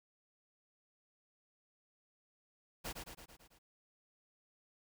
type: noise with echo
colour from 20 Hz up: pink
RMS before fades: -42 dBFS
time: 2.84-2.93 s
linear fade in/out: 20 ms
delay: 110 ms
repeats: 6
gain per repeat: -4 dB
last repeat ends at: 3.59 s
effects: none